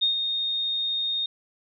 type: tone with ADSR envelope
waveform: sine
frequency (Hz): 3692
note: A#7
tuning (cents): -17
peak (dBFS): -18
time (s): 0.01-1.26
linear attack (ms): 19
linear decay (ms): 120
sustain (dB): -6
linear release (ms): 3
effects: none